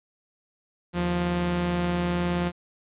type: tone pair together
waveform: sawtooth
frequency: 78.18 / 175.5 Hz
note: D#2 / F3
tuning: +9 / +9 cents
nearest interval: octave + major second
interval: 1400 cents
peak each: -29 / -20 dBFS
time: 0.93-2.52 s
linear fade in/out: 50 ms
effects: resampled to 8000 Hz + 10-bit